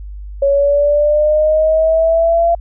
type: linear sweep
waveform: sine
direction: up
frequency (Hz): 554.4 to 683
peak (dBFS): -9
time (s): 0.42-2.55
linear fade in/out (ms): 5
effects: added 50 Hz sine -26 dBFS peak until 2.6 s